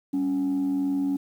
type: tone pair together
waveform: sine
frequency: 196.04 / 278.8 Hz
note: G3 / C#4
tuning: 0 / +10 cents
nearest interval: tritone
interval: 610 cents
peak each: -31 / -21 dBFS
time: 0.13-1.17 s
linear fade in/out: 10 ms
effects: tanh soft clip ceiling -20 dBFS + 9-bit